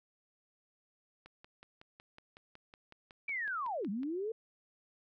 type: click train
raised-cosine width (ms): 0.3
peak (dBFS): -37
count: 16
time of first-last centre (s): 1.26-4.033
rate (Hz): 5.41
type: linear two-way sweep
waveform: sine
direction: down then up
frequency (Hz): 2349 to 185 to 459.7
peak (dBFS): -34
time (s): 3.28-4.32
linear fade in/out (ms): 5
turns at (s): 3.89
effects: none